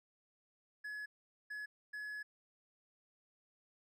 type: tone bursts at uneven times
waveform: triangle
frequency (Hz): 1696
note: G#6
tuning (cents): +36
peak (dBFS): -40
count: 3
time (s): 0.84-1.06 / 1.5-1.66 / 1.93-2.23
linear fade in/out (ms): 10
effects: none